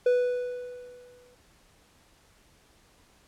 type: tone with exponential decay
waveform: triangle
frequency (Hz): 493.9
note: B4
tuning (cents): 0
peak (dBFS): -16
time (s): 0.06-1.35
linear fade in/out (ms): 5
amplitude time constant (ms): 280
effects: pink hiss -61 dBFS RMS until 3.27 s + low-pass 11000 Hz 12 dB/octave

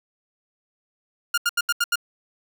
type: tone bursts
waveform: sawtooth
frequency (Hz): 1412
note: F6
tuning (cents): +19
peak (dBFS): -15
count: 6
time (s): 1.34-1.957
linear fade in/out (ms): 5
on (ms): 37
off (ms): 79
effects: none

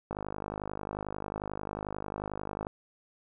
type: click train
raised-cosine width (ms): 1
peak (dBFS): -21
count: 132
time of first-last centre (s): 0.11-2.669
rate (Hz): 51.2
effects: none

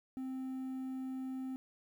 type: tone with quantisation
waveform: triangle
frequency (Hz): 261.6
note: C4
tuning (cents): 0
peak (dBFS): -36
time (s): 0.17-1.56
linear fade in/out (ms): 0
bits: 11
effects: none

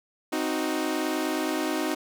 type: chord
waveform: sawtooth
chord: C diminished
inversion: none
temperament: equal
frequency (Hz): 261.6 / 311.1 / 370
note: C4 / Eb4 / Gb4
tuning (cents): 0 / 0 / 0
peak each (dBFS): -28 / -24 / -28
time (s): 0.32-1.95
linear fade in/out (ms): 10
effects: none

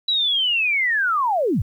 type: linear sweep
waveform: sine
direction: down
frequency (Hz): 3951 to 64.7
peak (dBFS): -17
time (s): 0.08-1.62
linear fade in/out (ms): 5
effects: 9-bit

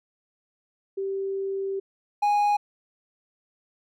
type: tone pair in turn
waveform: sine / triangle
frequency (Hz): 389.6 / 825.5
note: G4 / G#5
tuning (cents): -11 / -11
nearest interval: octave + minor second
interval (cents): 1300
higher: second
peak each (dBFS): -26 / -17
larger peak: second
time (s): 0.97-1.8 / 2.22-2.57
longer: first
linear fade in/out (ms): 10
effects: none

